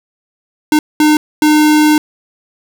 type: tone bursts at uneven times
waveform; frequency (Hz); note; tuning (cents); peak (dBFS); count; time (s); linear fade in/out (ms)
square; 303.7; D#4; -42; -7; 3; 0.72-0.79 / 1-1.17 / 1.42-1.98; 2
effects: none